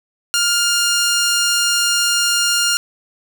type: tone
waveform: 10% pulse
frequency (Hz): 1406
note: F6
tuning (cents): +11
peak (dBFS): -6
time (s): 0.34-2.77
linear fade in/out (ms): 0
effects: none